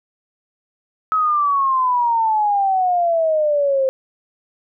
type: exponential sweep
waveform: sine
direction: down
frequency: 1288 to 523.3 Hz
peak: -14 dBFS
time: 1.12-3.89 s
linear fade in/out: 0 ms
effects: none